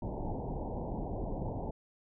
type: low-pass noise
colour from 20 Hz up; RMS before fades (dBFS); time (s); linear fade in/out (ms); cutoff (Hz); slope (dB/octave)
pink; -37; 0.02-1.71; 5; 930; 96
effects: none